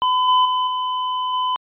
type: tone with level steps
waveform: square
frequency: 1009 Hz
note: B5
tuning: 37 cents sharp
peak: -16 / -13 / -18 / -21 / -19 dBFS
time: 0.02-1.56 s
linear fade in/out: 0 ms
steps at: 0.28 / 0.45 / 0.67 / 1.33 s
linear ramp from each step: 5 ms
effects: resampled to 8000 Hz